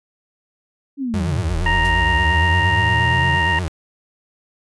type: linear two-way sweep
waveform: sine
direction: down then up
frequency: 288.2 to 30.18 to 142.1 Hz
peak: -20 dBFS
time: 0.97-3.39 s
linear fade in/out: 50 ms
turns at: 1.59 s
type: tone with vibrato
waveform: 35% pulse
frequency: 85 Hz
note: F2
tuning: 46 cents flat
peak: -19 dBFS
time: 1.14-3.68 s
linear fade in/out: 0 ms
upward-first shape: sine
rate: 8.6 Hz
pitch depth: 150 cents each way
type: harmonic tone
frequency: 932 Hz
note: A#5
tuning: 1 cent flat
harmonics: 1 / 2 / 3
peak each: -20 / -18 / -25 dBFS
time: 1.66-3.59 s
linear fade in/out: 2 ms
type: noise with exponential decay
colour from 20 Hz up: white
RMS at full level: -31 dBFS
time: 1.85-1.98 s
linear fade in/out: 1 ms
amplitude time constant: 28 ms
effects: resampled to 24000 Hz